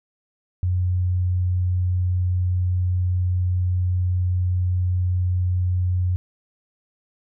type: tone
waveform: sine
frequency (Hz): 90.5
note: F#2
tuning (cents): -38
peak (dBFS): -18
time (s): 0.63-6.16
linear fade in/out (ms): 0
effects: none